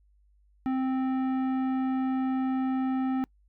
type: tone with tanh clipping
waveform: sine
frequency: 261.6 Hz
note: C4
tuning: in tune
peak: -27 dBFS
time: 0.66-3.24 s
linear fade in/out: 0 ms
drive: 13 dB
effects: noise-tail reverb RT60 0.1 s tail -26 dB re dry + added 50 Hz sine -60 dBFS peak until 3.48 s